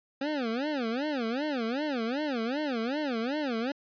25% pulse tone with vibrato, 261.6 Hz, C4, in tune, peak -25 dBFS, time 0.21-3.72 s, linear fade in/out 5 ms, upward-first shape sine, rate 2.6 Hz, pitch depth 280 cents each way, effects resampled to 11025 Hz

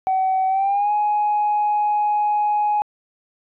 sine tone with pitch glide, 758 to 836.2 Hz, F#5 to G#5, +42 to +12 cents, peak -15 dBFS, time 0.07-2.82 s, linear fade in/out 0 ms, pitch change +170 cents, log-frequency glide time 0.48-0.92 s, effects tanh soft clip ceiling -13 dBFS

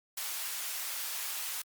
white high-pass noise, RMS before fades -37 dBFS, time 0.17-1.62 s, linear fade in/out 5 ms, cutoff 850 Hz, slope 12 dB/octave, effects Opus 48 kbps

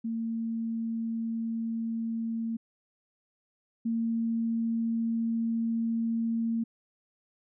sine tone pair in turn, 227.4 / 228.6 Hz, A#3 / A#3, -43 / -34 cents, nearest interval unison, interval 9 cents, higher second, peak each -29 / -26 dBFS, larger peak second, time 0.04-2.57 / 3.85-6.64 s, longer second, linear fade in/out 10 ms, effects none

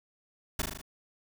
pink noise with echo, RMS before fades -29 dBFS, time 0.59-0.62 s, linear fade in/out 5 ms, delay 39 ms, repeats 5, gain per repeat -3 dB, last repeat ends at 0.815 s, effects none

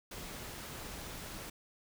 pink noise, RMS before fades -45 dBFS, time 0.11-1.5 s, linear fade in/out 5 ms, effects none

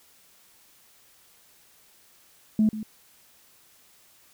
sine tone with echo, 216.1 Hz, A3, 31 cents flat, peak -16 dBFS, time 2.59-2.69 s, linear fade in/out 2 ms, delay 140 ms, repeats 1, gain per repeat -14 dB, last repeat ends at 2.83 s, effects tanh soft clip ceiling -13 dBFS + white hiss -58 dBFS RMS until 4.33 s

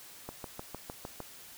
click train, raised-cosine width 1 ms, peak -25 dBFS, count 7, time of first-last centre 0.29-1.203 s, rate 6.57 Hz, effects white hiss -51 dBFS RMS until 1.57 s

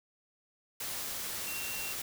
sine tone in noise, 2738 Hz, F7, 35 cents flat, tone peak -41 dBFS, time 1.47-1.93 s, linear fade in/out 5 ms, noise white, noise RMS -38 dBFS, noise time 0.8-2.02 s, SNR -6 dB, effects none

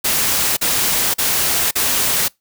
white noise bursts, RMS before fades -17 dBFS, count 4, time 0.04-2.283 s, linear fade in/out 10 ms, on 530 ms, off 41 ms, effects noise-tail reverb RT60 0.2 s tail -26 dB re dry

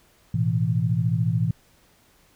sine chord, A suspended second, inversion none, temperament just, 110 / 123.75 / 165 Hz, A2 / B2 / E3, 0 / +4 / +2 cents, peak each -24 dBFS, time 0.34-1.51 s, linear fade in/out 5 ms, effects pink hiss -59 dBFS RMS until 2.35 s

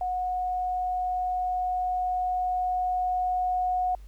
sine tone with level ramp, 730 Hz, F#5, 24 cents flat, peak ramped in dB -26 to -23 dBFS, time 0.01-3.95 s, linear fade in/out 2 ms, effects added 49 Hz sine -42 dBFS peak until 4.07 s + pink hiss -63 dBFS RMS until 4.07 s

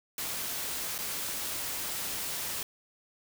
white noise with dropouts, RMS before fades -35 dBFS, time 0.18-2.63 s, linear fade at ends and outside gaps 2 ms, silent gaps 0.981-0.987 s, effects none

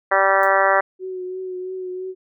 harmonic tone, 194.2 Hz, G3, 16 cents flat, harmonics 2 / 3 / 4 / 5 / 6 / 7 / 8 / 9 / 10, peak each -27 / -19 / -21 / -23 / -22 / -23 / -24 / -24 / -24 dBFS, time 0.11-0.81 s, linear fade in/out 10 ms
blue noise with exponential decay, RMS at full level -37 dBFS, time 0.43-0.53 s, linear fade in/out 1 ms, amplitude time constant 21 ms
sine tone with vibrato, 370 Hz, F#4, in tune, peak -26 dBFS, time 0.99-2.15 s, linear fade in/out 50 ms, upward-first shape triangle, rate 3 Hz, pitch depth 30 cents each way
effects none

